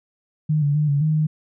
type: tone with pitch steps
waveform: sine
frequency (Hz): 153.4 / 144.1 / 150.9 / 142.4 / 155.3 / 154.3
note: D#3 / D3 / D3 / C#3 / D#3 / D#3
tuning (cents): -24 / -33 / +47 / +47 / -3 / -14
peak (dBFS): -16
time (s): 0.49-1.27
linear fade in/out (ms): 10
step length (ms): 130
effects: none